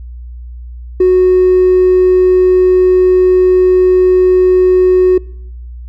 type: tone with hard clipping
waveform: sine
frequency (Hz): 368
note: F#4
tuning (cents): -9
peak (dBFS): -5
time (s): 1-5.18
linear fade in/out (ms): 5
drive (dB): 1
effects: noise-tail reverb RT60 0.8 s tail -24 dB re dry + added 60 Hz sine -25 dBFS peak until 5.88 s